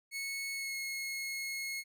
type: tone with pitch glide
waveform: sawtooth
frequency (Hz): 2200 to 2170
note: C#7 to C#7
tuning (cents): -14 to -37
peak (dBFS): -33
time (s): 0.11-1.84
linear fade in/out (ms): 50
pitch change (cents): -23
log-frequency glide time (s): 0.53-0.76
effects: none